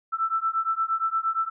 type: beating tone pair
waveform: sine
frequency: 1323 / 1331.6 Hz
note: E6 / E6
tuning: +6 / +17 cents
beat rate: 8.6 Hz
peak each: -26 dBFS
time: 0.12-1.5 s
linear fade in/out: 20 ms
effects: none